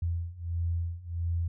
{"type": "beating tone pair", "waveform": "sine", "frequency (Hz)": [84.1, 85.6], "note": ["E2", "F2"], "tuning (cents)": [35, -34], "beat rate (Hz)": 1.5, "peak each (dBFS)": [-33, -31], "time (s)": [0.02, 1.48], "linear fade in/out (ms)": 5, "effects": []}